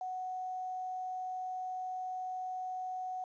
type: tone with quantisation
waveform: sine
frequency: 741 Hz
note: F#5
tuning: 2 cents sharp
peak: -36 dBFS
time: 0.01-3.24 s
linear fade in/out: 2 ms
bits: 10
effects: resampled to 16000 Hz